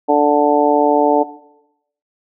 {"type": "harmonic tone", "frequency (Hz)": 146.83, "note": "D3", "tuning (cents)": 0, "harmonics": [2, 3, 4, 5, 6], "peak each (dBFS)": [-16, -16, -16, -16, -16], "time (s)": [0.08, 1.24], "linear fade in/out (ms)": 20, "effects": ["noise-tail reverb RT60 0.8 s tail -17 dB re dry"]}